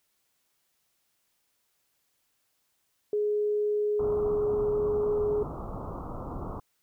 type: tone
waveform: sine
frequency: 418.2 Hz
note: G#4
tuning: 12 cents sharp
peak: -24 dBFS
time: 3.13-5.43 s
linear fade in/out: 2 ms
type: low-pass noise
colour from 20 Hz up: pink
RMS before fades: -37 dBFS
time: 3.99-6.6 s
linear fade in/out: 5 ms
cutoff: 1300 Hz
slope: 96 dB/octave
effects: white hiss -74 dBFS RMS until 6.82 s